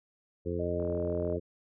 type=harmonic tone; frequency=86.9 Hz; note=F2; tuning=8 cents flat; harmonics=1 / 2 / 3 / 4 / 5 / 6; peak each=-36 / -39 / -40 / -37 / -35 / -41 dBFS; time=0.45-1.4 s; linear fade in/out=20 ms
type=tone; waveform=sine; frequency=610 Hz; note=D#5; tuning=34 cents flat; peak=-34 dBFS; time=0.59-1.37 s; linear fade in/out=10 ms
type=click train; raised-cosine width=1 ms; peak=-33 dBFS; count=22; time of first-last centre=0.8-1.325 s; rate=40 Hz
effects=none